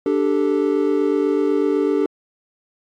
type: chord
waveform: triangle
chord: D suspended fourth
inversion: none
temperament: equal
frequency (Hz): 293.7 / 392 / 440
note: D4 / G4 / A4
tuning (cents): 0 / 0 / 0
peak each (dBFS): -18 / -18 / -19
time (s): 0.06-2.06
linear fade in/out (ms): 2
effects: AAC 48 kbps